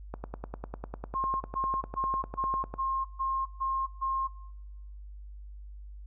click train, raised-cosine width 1 ms, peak -22 dBFS, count 27, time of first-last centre 0.14-2.74 s, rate 10 Hz
sine tone bursts, 1067 Hz, C6, 34 cents sharp, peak -27 dBFS, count 8, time 1.14-4.28 s, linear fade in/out 20 ms, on 270 ms, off 140 ms
effects noise-tail reverb RT60 0.9 s tail -21 dB re dry + added 50 Hz sine -42 dBFS peak until 6.06 s

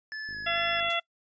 square tone with vibrato, 1715 Hz, A6, 45 cents flat, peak -35 dBFS, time 0.12-0.8 s, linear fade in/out 0 ms, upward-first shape square, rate 2.3 Hz, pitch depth 19 cents each way
click train, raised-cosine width 3 ms, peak -38 dBFS, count 32, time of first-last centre 0.29-0.885 s, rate 52.1 Hz
harmonic tone, 680 Hz, F5, 46 cents flat, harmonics 1 / 2 / 3 / 4 / 5, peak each -32 / -32 / -32 / -32 / -32 dBFS, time 0.46-1 s, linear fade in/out 10 ms
white noise with exponential decay, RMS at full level -41 dBFS, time 0.9-1.03 s, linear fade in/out 2 ms, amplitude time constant 27 ms
effects noise-tail reverb RT60 0.1 s tail -25 dB re dry + resampled to 16000 Hz

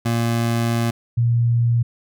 25% pulse / sine tone pair in turn, 116.54 / 118.1 Hz, A#2 / A#2, 0 / +23 cents, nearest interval unison, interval 23 cents, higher second, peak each -14 dBFS, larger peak neither, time 0.05-0.91 / 1.17-1.83 s, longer first, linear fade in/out 10 ms, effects none

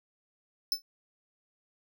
45% pulse tone with exponential decay, 5274 Hz, E8, in tune, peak -22 dBFS, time 0.72-0.82 s, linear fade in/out 1 ms, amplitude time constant 20 ms, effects none

